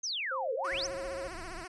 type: exponential two-way sweep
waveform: sine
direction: down then up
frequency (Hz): 6580 to 430 to 6580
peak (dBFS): -32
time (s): 0.03-0.87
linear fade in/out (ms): 10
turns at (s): 0.54
type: tone with pitch glide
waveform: sine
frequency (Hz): 528 to 542.8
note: C5 to C#5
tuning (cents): +16 to -36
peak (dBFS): -36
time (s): 0.31-1.28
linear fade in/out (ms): 10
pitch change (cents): +48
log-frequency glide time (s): 0.44-0.69
type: tone with vibrato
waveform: 10% pulse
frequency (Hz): 348.5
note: F4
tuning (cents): -4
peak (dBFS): -33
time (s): 0.64-1.68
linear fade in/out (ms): 10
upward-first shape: triangle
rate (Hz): 15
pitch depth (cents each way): 170
type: noise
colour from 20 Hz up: brown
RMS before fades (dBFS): -48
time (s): 0.71-1.65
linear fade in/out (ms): 10
effects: resampled to 24000 Hz